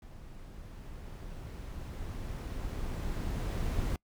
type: noise with level ramp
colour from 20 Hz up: brown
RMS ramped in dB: -49 to -31 dBFS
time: 0.02-3.96 s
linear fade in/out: 2 ms
effects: noise-tail reverb RT60 0.1 s tail -25 dB re dry